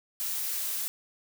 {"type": "noise", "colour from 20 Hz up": "blue", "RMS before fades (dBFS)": -32, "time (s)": [0.2, 0.88], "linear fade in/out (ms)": 0, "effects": []}